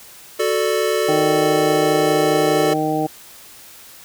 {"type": "chord", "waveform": "square", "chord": "D major", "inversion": "first", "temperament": "equal", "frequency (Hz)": [370, 440, 587.3], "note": ["F#4", "A4", "D5"], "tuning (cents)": [0, 0, 0], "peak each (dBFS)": [-23, -20, -23], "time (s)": [0.39, 2.74], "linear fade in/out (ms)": 10}
{"type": "harmonic tone", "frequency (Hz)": 154.9, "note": "D#3", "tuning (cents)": -7, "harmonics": [1, 2, 3, 4, 5], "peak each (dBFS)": [-27, -21, -25, -26, -22], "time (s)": [1.08, 3.07], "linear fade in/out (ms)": 10}
{"effects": ["white hiss -42 dBFS RMS until 4.04 s"]}